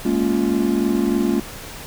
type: chord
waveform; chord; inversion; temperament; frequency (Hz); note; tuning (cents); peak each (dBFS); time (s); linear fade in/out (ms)
triangle; Bb minor seventh; third; just; 209.8 / 233.1 / 279.7 / 349.6; Ab3 / Bb3 / Db4 / F4; +18 / 0 / +16 / +2; -20; 0.05-1.4; 5
effects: pink hiss -35 dBFS RMS until 1.86 s